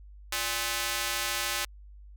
square tone with high-pass filter, 116.6 Hz, A#2, 1 cent sharp, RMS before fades -31 dBFS, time 0.32-1.65 s, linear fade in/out 5 ms, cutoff 1600 Hz, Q 0.53, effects added 50 Hz sine -46 dBFS peak until 2.16 s

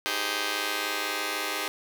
5% pulse chord, Ab major seventh, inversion second, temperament just, 311.5 / 389.3 / 415.3 / 519.1 Hz, Eb4 / G4 / Ab4 / C5, +2 / -12 / 0 / -14 cents, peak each -23 dBFS, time 0.06-1.68 s, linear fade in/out 0 ms, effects none

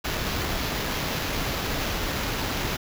pink noise with sample-and-hold, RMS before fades -28 dBFS, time 0.04-2.77 s, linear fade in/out 10 ms, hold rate 8820 Hz, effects none

